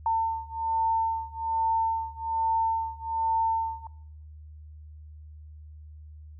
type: beating tone pair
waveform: sine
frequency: 900 / 901.2 Hz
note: A5 / A5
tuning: +39 / +41 cents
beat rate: 1.2 Hz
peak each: -28 / -27 dBFS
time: 0.06-3.87 s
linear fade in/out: 2 ms
effects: noise-tail reverb RT60 0.8 s tail -23 dB re dry + added 76 Hz sine -43 dBFS peak until 6.39 s